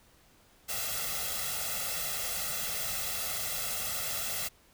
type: noise with comb filter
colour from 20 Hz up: white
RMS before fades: -34 dBFS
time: 0.68-4.49 s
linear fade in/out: 20 ms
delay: 1.5 ms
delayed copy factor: +0.95
effects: pink hiss -62 dBFS RMS until 4.73 s